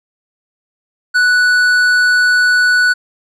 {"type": "tone with tanh clipping", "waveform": "sine", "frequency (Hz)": 1480, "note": "F#6", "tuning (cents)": 0, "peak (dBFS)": -10, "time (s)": [1.14, 2.94], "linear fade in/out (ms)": 20, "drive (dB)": 10, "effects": []}